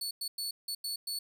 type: tone bursts at uneven times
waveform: sawtooth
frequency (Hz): 4435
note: C#8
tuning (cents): 0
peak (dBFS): -31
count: 6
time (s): 0.01-0.11 / 0.21-0.28 / 0.38-0.51 / 0.68-0.75 / 0.84-0.96 / 1.07-1.19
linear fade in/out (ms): 5
effects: none